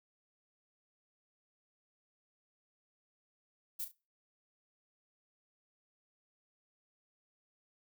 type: noise with echo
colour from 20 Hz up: violet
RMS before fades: -39 dBFS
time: 3.79-3.85 s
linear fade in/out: 10 ms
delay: 35 ms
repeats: 2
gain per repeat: -10 dB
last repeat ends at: 3.92 s
effects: noise-tail reverb RT60 0.3 s tail -21 dB re dry